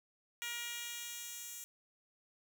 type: tone with high-pass filter sweep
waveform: 10% pulse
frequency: 474.4 Hz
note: A#4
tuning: 30 cents sharp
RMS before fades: -44 dBFS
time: 0.42-1.64 s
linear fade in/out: 0 ms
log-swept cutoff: 2200 to 6800 Hz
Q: 0.87
effects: none